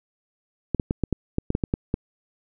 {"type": "clicks", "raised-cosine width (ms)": 3, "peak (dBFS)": -9, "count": 11, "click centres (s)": [0.747, 0.798, 0.909, 1.037, 1.127, 1.384, 1.504, 1.551, 1.638, 1.739, 1.941], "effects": []}